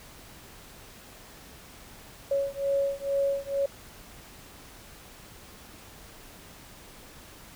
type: beating tone pair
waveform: sine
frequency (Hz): 554.4 / 556.6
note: C#5 / C#5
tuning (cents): 0 / +7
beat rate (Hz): 2.2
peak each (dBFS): -28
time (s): 2.31-3.66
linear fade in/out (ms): 5
effects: pink hiss -49 dBFS RMS until 7.55 s